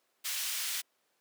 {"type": "high-pass noise", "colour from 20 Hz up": "pink", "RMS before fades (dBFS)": -35, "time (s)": [0.24, 0.82], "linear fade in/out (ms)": 20, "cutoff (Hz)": 2600, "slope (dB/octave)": 12, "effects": ["pink hiss -74 dBFS RMS until 1.2 s", "high-pass 400 Hz 12 dB/octave"]}